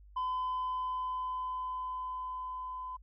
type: tone with level ramp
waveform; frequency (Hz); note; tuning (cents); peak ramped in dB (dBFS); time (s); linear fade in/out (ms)
sine; 1015; B5; +47; -28 to -38; 0.16-2.97; 10
effects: tanh soft clip ceiling -30 dBFS + added 50 Hz sine -53 dBFS peak until 3.02 s